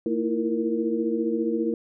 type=tone cluster; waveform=sine; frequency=228.1 / 323 / 337.8 / 466.6 Hz; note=A#3 / E4 / E4 / A#4; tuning=-37 / -35 / +42 / +2 cents; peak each=-28 dBFS; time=0.06-1.74 s; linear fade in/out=2 ms; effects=none